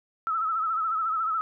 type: tone with vibrato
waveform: sine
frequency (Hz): 1304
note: E6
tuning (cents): -19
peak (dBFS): -24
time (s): 0.27-1.41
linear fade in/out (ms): 0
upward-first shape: sine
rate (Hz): 14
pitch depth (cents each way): 61
effects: none